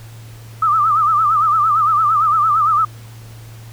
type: tone with vibrato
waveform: sine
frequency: 1244.5 Hz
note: D#6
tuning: in tune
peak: -11 dBFS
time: 0.62-2.85 s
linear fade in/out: 5 ms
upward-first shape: sine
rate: 8.8 Hz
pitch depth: 110 cents each way
effects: added 113 Hz sine -34 dBFS peak until 3.72 s + pink hiss -44 dBFS RMS until 3.72 s